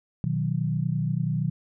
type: chord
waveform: sine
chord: B major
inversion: none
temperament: equal with one note detuned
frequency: 123.47 / 155.56 / 184.46 Hz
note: B2 / D#3 / F#3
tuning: 0 / 0 / -5 cents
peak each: -28 / -26 / -30 dBFS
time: 0.24-1.5 s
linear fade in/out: 0 ms
effects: none

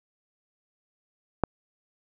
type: click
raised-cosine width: 1 ms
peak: -7 dBFS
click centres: 1.437 s
effects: none

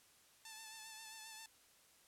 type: tone with vibrato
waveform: 5% pulse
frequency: 881 Hz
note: A5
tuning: 2 cents sharp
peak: -39 dBFS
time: 0.45-1.46 s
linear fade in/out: 2 ms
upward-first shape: sine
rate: 7.5 Hz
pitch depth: 30 cents each way
effects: white hiss -68 dBFS RMS until 2.07 s + low-pass 12000 Hz 12 dB/octave

